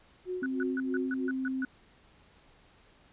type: tone with tremolo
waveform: sine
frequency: 365.4 Hz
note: F#4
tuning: 22 cents flat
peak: -31 dBFS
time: 0.25-1.31 s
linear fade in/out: 50 ms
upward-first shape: sine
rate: 3.1 Hz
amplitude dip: 95%
type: tone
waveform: sine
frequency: 262.6 Hz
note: C4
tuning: 6 cents sharp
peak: -30 dBFS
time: 0.42-1.65 s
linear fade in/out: 5 ms
type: tone bursts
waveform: sine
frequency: 1479 Hz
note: F#6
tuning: 1 cent flat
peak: -33 dBFS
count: 8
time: 0.43-1.65 s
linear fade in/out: 2 ms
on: 30 ms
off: 140 ms
effects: pink hiss -61 dBFS RMS until 3.12 s + resampled to 8000 Hz